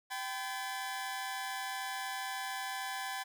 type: tone cluster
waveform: sawtooth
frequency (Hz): 778 / 1013 / 1718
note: G5 / B5 / A6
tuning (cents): -13 / +44 / -42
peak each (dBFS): -36 / -39 / -39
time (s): 0.1-3.24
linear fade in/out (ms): 20
effects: none